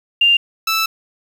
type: tone pair in turn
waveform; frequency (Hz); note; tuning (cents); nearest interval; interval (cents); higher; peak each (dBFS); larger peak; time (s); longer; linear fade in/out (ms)
sine / 15% pulse; 2794 / 1318.6; F7 / E6; 0 / 0; octave + minor second; 1300; first; -9; neither; 0.21-0.37 / 0.67-0.86; second; 5
effects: 7-bit